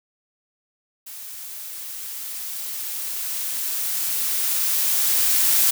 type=noise with level ramp; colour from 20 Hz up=blue; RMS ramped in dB=-37 to -17 dBFS; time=1.06-5.71 s; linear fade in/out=10 ms; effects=none